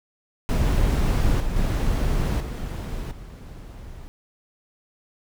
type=noise with level steps; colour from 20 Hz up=brown; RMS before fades=-20 / -26 / -22 / -29 / -39 dBFS; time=0.49-4.08 s; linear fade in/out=0 ms; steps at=1.4 / 1.56 / 2.4 / 3.11 s; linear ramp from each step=5 ms; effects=none